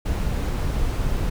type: noise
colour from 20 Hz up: brown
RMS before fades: -23 dBFS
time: 0.05-1.3 s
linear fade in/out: 10 ms
effects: none